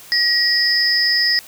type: tone cluster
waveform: sine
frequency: 1900 / 4858 / 5170 Hz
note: A#6 / D#8 / E8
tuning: +33 / -42 / -34 cents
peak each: -18 / -18 / -18 dBFS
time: 0.12-1.39 s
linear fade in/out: 0 ms
effects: white hiss -41 dBFS RMS until 1.47 s